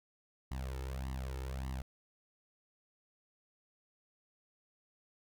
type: tone with flanger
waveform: sawtooth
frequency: 65.41 Hz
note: C2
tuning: in tune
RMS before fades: -40 dBFS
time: 0.51-1.82 s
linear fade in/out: 5 ms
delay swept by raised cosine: 1 to 2.3 ms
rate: 1.7 Hz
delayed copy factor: +0.9
effects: none